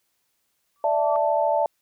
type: tone with exponential growth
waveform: sine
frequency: 1155 Hz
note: D6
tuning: 29 cents flat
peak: -27 dBFS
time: 0.76-1.16 s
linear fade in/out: 0 ms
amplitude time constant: 86 ms
type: chord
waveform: sine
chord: D suspended second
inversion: none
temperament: just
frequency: 587.3 / 660.7 / 881 Hz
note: D5 / E5 / A5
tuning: 0 / +4 / +2 cents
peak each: -23 dBFS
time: 0.84-1.66 s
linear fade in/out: 2 ms
effects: white hiss -72 dBFS RMS until 1.81 s